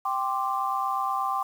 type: chord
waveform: sine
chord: G suspended fourth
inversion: none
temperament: equal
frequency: 784 / 1046.5 / 1174.7 Hz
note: G5 / C6 / D6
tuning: 0 / 0 / 0 cents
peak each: -29 dBFS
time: 0.05-1.43 s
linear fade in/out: 5 ms
effects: 8-bit